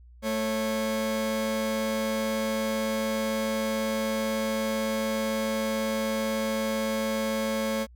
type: tone pair together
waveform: 40% pulse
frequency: 220.5 / 548 Hz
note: A3 / C#5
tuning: +4 / -20 cents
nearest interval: octave + major third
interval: 1576 cents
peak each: -28 dBFS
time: 0.22-7.87 s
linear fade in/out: 50 ms
effects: added 60 Hz sine -48 dBFS peak until 7.95 s